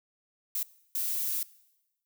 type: noise bursts at uneven times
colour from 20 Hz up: violet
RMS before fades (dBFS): -31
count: 2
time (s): 0.55-0.63 / 0.95-1.43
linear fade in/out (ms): 2
effects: noise-tail reverb RT60 1.0 s tail -21 dB re dry